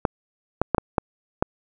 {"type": "clicks", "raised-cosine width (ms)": 1, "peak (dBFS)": -4, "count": 6, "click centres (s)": [0.052, 0.616, 0.747, 0.782, 0.982, 1.425], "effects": []}